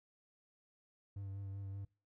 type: tone with vibrato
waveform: triangle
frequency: 98.3 Hz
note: G2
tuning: 5 cents sharp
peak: -40 dBFS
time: 1.16-1.85 s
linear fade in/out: 5 ms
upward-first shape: sine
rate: 5.2 Hz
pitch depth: 22 cents each way
effects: noise-tail reverb RT60 0.3 s tail -23 dB re dry